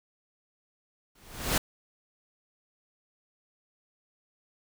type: noise with exponential growth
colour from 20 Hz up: pink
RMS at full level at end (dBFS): -22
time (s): 1.15-1.58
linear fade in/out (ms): 5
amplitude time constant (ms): 92
effects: none